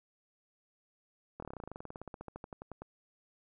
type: slowing click train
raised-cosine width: 1 ms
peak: -29 dBFS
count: 27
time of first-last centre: 1.4-2.82 s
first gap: 24 ms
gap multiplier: 1.06
effects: none